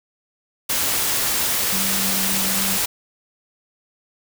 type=tone in noise; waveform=sine; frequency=192.8 Hz; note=G3; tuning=28 cents flat; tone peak=-28 dBFS; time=1.72-2.78 s; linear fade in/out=10 ms; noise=white; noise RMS=-21 dBFS; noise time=0.69-2.86 s; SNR=-10 dB; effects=none